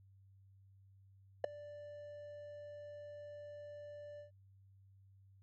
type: tone with ADSR envelope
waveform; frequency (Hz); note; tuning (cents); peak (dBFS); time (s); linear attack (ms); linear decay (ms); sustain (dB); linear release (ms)
triangle; 587.3; D5; 0; -22; 1.44-4.31; 3; 5; -24; 120
effects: added 97 Hz sine -61 dBFS peak until 5.42 s + MP3 32 kbps